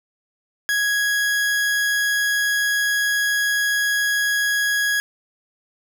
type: tone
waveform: 40% pulse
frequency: 1661.2 Hz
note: G#6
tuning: in tune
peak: -17 dBFS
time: 0.69-5 s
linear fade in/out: 0 ms
effects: none